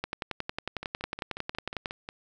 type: two click trains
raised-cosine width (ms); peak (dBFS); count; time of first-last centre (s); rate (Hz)
0.3; -21 / -15; 8 / 21; 0.83-2.089 / 0.04-1.858; 5.56 / 11
effects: none